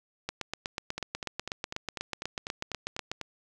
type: two click trains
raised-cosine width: 0.2 ms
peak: -15 / -18 dBFS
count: 24 / 10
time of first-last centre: 0.29-3.116 / 0.98-3.213 s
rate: 8.14 / 4.03 Hz
effects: none